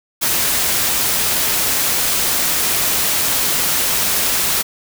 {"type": "noise", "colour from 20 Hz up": "white", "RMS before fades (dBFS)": -17, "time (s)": [0.21, 4.63], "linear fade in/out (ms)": 20, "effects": []}